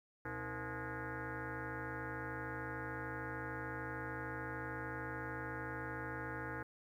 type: tone with frequency modulation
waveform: sine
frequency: 659.3 Hz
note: E5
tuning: in tune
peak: -40 dBFS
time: 0.25-6.63 s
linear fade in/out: 5 ms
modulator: 196 Hz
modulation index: 5.7
effects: 12-bit